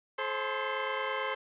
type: tone cluster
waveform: 15% pulse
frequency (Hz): 430.1 / 530 / 1031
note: A4 / C5 / C6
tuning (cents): -39 / +22 / -26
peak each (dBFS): -30 / -27 / -30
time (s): 0.18-1.35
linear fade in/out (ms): 10
effects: resampled to 8000 Hz + 10-bit